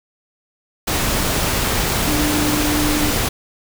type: tone in noise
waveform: sine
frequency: 298.6 Hz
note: D4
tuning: 29 cents sharp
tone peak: -19 dBFS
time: 2.07-3.11 s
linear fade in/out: 10 ms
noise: pink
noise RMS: -19 dBFS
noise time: 0.87-3.29 s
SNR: -3 dB
effects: none